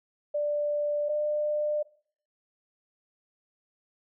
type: tone pair in turn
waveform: sine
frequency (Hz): 589 / 598.6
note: D5 / D5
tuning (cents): +5 / +33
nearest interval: unison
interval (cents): 28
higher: second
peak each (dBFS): -25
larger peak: neither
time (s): 0.34-1.09 / 1.09-1.83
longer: first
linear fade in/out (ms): 10
effects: noise-tail reverb RT60 0.5 s tail -19 dB re dry